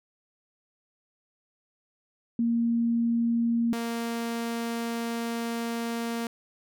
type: tone pair in turn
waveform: sine / sawtooth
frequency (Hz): 233.1 / 232.3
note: A#3 / A#3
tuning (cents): 0 / -6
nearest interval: unison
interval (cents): 6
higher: first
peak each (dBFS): -22 / -25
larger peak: first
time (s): 2.39-3.73 / 3.73-6.27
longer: second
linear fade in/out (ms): 2
effects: none